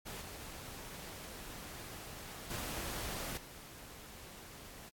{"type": "noise with level steps", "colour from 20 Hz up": "pink", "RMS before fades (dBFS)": [-45, -48, -41, -52], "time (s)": [0.05, 4.9], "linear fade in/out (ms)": 20, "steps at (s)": [0.21, 2.5, 3.37], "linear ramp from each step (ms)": 5, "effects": ["AAC 64 kbps"]}